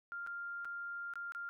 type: tone with dropouts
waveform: sine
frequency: 1396.9 Hz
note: F6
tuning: in tune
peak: -40 dBFS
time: 0.12-1.49 s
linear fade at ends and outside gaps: 0 ms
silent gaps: 0.265-0.272 / 0.647-0.653 / 1.137-1.156 / 1.321-1.349 s
effects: none